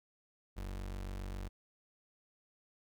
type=tone; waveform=35% pulse; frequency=47.35 Hz; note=F#1; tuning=41 cents sharp; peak=-38 dBFS; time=0.56-1.49 s; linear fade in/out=20 ms; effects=none